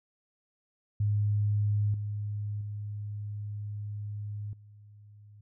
sine tone with level steps, 103.83 Hz, G#2, in tune, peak -24 / -31 / -34 / -50 dBFS, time 1-5.41 s, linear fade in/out 5 ms, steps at 1.94 / 2.61 / 4.53 s, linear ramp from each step 2 ms, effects none

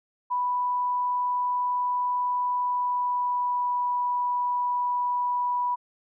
sine tone with pitch glide, 987.8 to 981.5 Hz, B5 to B5, 0 to -11 cents, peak -23 dBFS, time 0.3-5.76 s, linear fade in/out 20 ms, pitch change -11 cents, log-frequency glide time 2.53-3.85 s, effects none

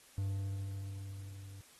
triangle tone with level ramp, 98 Hz, G2, in tune, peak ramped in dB -30 to -46 dBFS, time 0.18-1.61 s, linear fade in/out 0 ms, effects white hiss -61 dBFS RMS until 1.79 s + AAC 32 kbps

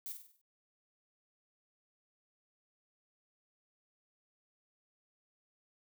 violet noise with echo, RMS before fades -42 dBFS, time 0.06-0.12 s, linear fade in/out 0 ms, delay 49 ms, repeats 6, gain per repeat -6 dB, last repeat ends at 0.414 s, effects none

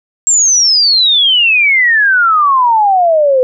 sine exponential sweep, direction down, 7590 to 499.2 Hz, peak -6 dBFS, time 0.27-3.43 s, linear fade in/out 0 ms, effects none

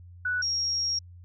sine tone pair in turn, 1480 / 5588 Hz, F#6 / F8, 0 / 0 cents, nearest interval octave + major seventh, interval 2300 cents, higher second, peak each -25 dBFS, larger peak neither, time 0.25-0.42 / 0.42-0.99 s, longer second, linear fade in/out 5 ms, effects added 88 Hz sine -45 dBFS peak until 1.24 s

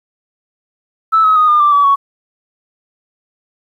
sine tone with pitch steps, 1312 / 1276.9 / 1242.7 / 1209.4 / 1177 / 1145.5 / 1114.8 Hz, E6 / D#6 / D#6 / D#6 / D6 / D6 / C#6, -9 / +44 / -3 / -50 / +3 / -44 / +9 cents, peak -6 dBFS, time 1.12-1.96 s, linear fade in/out 20 ms, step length 120 ms, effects tanh soft clip ceiling -2 dBFS + 8-bit

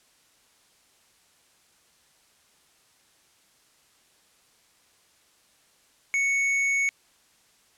triangle tone with hard clipping, 2217 Hz, C#7, in tune, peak -23 dBFS, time 6.14-6.89 s, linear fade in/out 0 ms, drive 10 dB, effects white hiss -62 dBFS RMS until 7.77 s + low-pass 10000 Hz 12 dB/octave

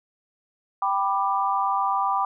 sine chord, G major, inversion none, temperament equal with one note detuned, 784 / 987.8 / 1184.2 Hz, G5 / B5 / D6, 0 / 0 / +14 cents, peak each -25 dBFS, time 0.82-2.25 s, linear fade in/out 2 ms, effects none

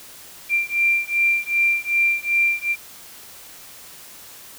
sine beating tone pair, 2369 / 2371.6 Hz, D7 / D7, +14 / +16 cents, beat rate 2.6 Hz, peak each -20 dBFS, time 0.49-2.76 s, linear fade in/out 50 ms, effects white hiss -42 dBFS RMS until 4.58 s

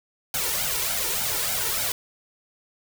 white noise with flanger, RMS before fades -26 dBFS, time 0.34-1.92 s, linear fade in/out 2 ms, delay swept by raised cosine 1.3 to 2.22 ms, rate 3.4 Hz, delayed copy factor +0.8, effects none

